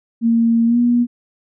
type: tone with pitch glide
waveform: sine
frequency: 230.5 to 240.6 Hz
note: A#3 to B3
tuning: -19 to -45 cents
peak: -11 dBFS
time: 0.21-1.07 s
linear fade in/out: 50 ms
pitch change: +74 cents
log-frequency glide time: 0.66-0.78 s
effects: none